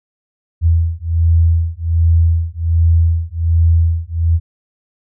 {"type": "beating tone pair", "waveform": "sine", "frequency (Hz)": [82.41, 83.71], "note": ["E2", "E2"], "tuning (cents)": [0, 27], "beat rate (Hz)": 1.3, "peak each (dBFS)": [-13, -13], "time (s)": [0.61, 4.4], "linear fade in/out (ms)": 50, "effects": []}